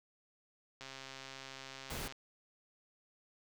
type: click train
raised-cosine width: 0.2 ms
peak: -30 dBFS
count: 177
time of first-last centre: 0.81-2.123 s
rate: 134 Hz
type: noise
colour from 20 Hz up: pink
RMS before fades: -42 dBFS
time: 1.9-2.08 s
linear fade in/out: 5 ms
effects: none